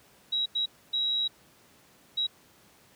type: tone bursts at uneven times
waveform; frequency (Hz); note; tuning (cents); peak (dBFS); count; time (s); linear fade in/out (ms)
sine; 3859; B7; -41; -25; 4; 0.32-0.46 / 0.55-0.66 / 0.93-1.28 / 2.17-2.27; 10
effects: pink hiss -59 dBFS RMS until 2.95 s + high-pass 100 Hz 12 dB/octave